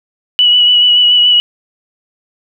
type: tone with vibrato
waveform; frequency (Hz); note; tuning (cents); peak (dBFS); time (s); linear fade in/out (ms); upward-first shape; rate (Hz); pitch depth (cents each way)
sine; 2942; F#7; -11; -5; 0.39-1.4; 0; sine; 7; 22
effects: none